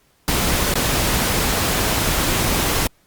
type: noise with dropouts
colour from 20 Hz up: pink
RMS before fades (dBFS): -19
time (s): 0.28-2.87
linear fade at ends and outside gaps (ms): 1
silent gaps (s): 0.74-0.755
effects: pink hiss -59 dBFS RMS until 3.06 s + Opus 48 kbps